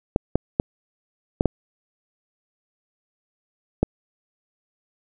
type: clicks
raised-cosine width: 2 ms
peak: -4 dBFS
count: 6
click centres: 0.161 / 0.356 / 0.599 / 1.409 / 1.457 / 3.83 s
effects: none